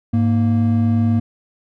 triangle tone pair together, 103.7 / 232.5 Hz, G#2 / A#3, -2 / -4 cents, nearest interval octave + major second, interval 1398 cents, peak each -14 dBFS, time 0.13-1.2 s, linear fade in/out 10 ms, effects none

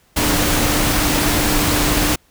sine tone in noise, 297.4 Hz, D4, 22 cents sharp, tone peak -22 dBFS, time 0.16-2.16 s, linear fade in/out 10 ms, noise pink, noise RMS -17 dBFS, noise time 0.16-2.16 s, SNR -8 dB, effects pink hiss -56 dBFS RMS until 2.3 s

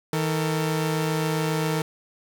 sawtooth tone pair together, 159.5 / 451.1 Hz, D#3 / A4, +43 / +43 cents, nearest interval octave + tritone, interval 1800 cents, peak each -20 / -24 dBFS, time 0.13-1.82 s, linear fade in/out 2 ms, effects none

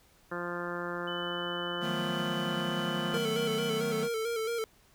harmonic tone, 174.61 Hz, F3, in tune, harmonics 1 / 2 / 3 / 4 / 5 / 6 / 7 / 8 / 9 / 10, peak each -42 / -39 / -40 / -47 / -47 / -43 / -43 / -41 / -45 / -45 dBFS, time 0.31-3.18 s, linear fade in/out 10 ms
sine tone, 3000 Hz, F#7, 23 cents sharp, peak -38 dBFS, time 1.07-3.79 s, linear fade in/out 10 ms
square chord, B dominant seventh, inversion first, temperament equal, 155.56 / 185 / 220 / 246.9 Hz, D#3 / F#3 / A3 / B3, 0 / 0 / 0 / 0 cents, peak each -39 / -40 / -38 / -43 dBFS, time 1.8-4.09 s, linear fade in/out 50 ms
square tone with vibrato, 454.6 Hz, A#4, 43 cents flat, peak -31 dBFS, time 3.14-4.64 s, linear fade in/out 0 ms, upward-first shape square, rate 4.5 Hz, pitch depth 47 cents each way
effects pink hiss -63 dBFS RMS until 4.94 s

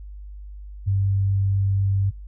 sine tone, 98 Hz, G2, in tune, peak -18 dBFS, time 0.86-2.11 s, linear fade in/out 20 ms, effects noise-tail reverb RT60 0.2 s tail -20 dB re dry + added 50 Hz sine -35 dBFS peak until 2.27 s

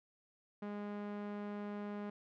sawtooth tone with low-pass filter, 205.9 Hz, G#3, 15 cents flat, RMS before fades -43 dBFS, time 0.62-2.1 s, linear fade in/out 5 ms, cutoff 1700 Hz, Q 0.67, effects none

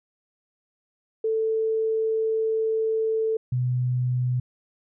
sine tone pair in turn, 442.7 / 125.16 Hz, A4 / B2, +11 / +24 cents, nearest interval octave + minor seventh, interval 2187 cents, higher first, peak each -21 dBFS, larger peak neither, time 1.24-3.37 / 3.52-4.4 s, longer first, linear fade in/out 5 ms, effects none

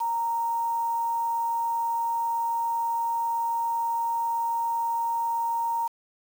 sine tone with quantisation, 927 Hz, A#5, 10 cents flat, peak -24 dBFS, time 0-5.88 s, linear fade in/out 10 ms, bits 7, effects none

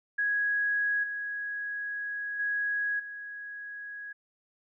sine tone with level steps, 1661.2 Hz, G#6, in tune, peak -25 / -32 / -27 / -38 dBFS, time 0.18-4.13 s, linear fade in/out 10 ms, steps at 1.03 / 2.39 / 2.99 s, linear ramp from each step 10 ms, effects none

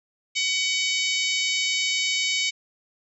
harmonic tone, 752 Hz, F#5, 28 cents sharp, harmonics 3 / 4 / 5 / 6 / 7 / 8 / 9 / 10, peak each -26 / -28 / -30 / -32 / -33 / -34 / -35 / -36 dBFS, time 0.35-2.51 s, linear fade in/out 20 ms, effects none

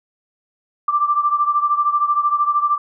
sine beating tone pair, 1174.7 / 1187.7 Hz, D6 / D6, 0 / +19 cents, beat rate 13 Hz, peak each -16 / -20 dBFS, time 0.88-2.78 s, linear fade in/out 5 ms, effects none

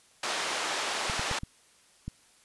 pink band-pass noise, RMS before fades -32 dBFS, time 0.23-1.39 s, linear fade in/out 5 ms, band 600 to 6800 Hz, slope 12 dB/octave
clicks, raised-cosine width 5 ms, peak -23 dBFS, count 5, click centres 1.098 / 1.195 / 1.313 / 1.434 / 2.08 s
effects white hiss -61 dBFS RMS until 2.44 s + resampled to 24000 Hz

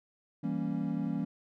triangle chord, E diminished seventh, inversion none, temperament equal, 164.81 / 196 / 233.1 / 277.2 Hz, E3 / G3 / Bb3 / Db4, 0 / 0 / 0 / 0 cents, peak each -34 dBFS, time 0.43-1.25 s, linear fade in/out 10 ms, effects none

